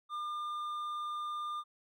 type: tone with hard clipping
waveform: sine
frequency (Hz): 1203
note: D6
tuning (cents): +41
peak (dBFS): -37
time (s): 0.09-1.64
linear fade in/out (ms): 50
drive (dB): 5
effects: none